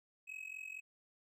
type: tone with amplitude modulation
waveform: triangle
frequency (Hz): 2556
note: D#7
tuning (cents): +46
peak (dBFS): -39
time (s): 0.27-0.81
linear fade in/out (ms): 20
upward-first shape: sine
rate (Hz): 44.4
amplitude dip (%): 85
effects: none